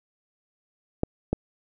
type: clicks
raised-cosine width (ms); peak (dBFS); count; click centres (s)
2; -9 / -10; 2; 1.034 / 1.33
effects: none